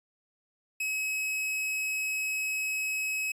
45% pulse tone, 2560 Hz, D#7, 49 cents sharp, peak -29 dBFS, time 0.8-3.32 s, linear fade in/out 5 ms, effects resampled to 32000 Hz

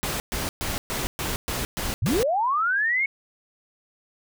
pink noise bursts, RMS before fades -28 dBFS, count 8, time 0.03-2.23 s, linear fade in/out 0 ms, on 170 ms, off 120 ms
sine linear sweep, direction up, 74.6 to 2217 Hz, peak -20 dBFS, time 2.02-3.06 s, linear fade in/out 5 ms
effects none

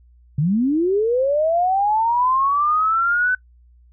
sine linear sweep, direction up, 134.5 to 1517 Hz, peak -15 dBFS, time 0.38-3.35 s, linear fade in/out 5 ms, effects noise-tail reverb RT60 0.1 s tail -22 dB re dry + added 60 Hz sine -48 dBFS peak until 3.92 s

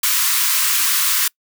white high-pass noise, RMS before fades -17 dBFS, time 0.03-1.28 s, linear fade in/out 5 ms, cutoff 980 Hz, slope 96 dB/octave, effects noise-tail reverb RT60 0.1 s tail -26 dB re dry

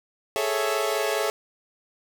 sawtooth chord, A major seventh, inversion third, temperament equal, 415.3 / 440 / 554.4 / 659.3 Hz, G#4 / A4 / C#5 / E5, 0 / 0 / 0 / 0 cents, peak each -25 dBFS, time 0.36-1.3 s, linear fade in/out 0 ms, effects none

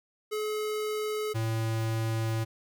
square tone pair in turn, 426.7 / 112.24 Hz, G#4 / A2, +47 / +35 cents, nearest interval octave + major seventh, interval 2312 cents, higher first, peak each -30 / -28 dBFS, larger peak second, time 0.31-1.34 / 1.34-2.45 s, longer second, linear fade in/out 20 ms, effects none

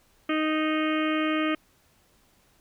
harmonic tone, 310.7 Hz, D#4, 2 cents flat, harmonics 1 / 2 / 4 / 5 / 6 / 7 / 8 / 9 / 10, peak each -25 / -32 / -31 / -38 / -37 / -36 / -37 / -40 / -39 dBFS, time 0.29-1.55 s, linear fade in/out 5 ms, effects pink hiss -63 dBFS RMS until 2.6 s

